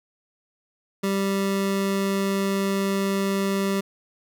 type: tone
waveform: 25% pulse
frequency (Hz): 196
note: G3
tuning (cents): 0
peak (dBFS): -18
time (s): 1.03-3.81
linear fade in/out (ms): 10
effects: none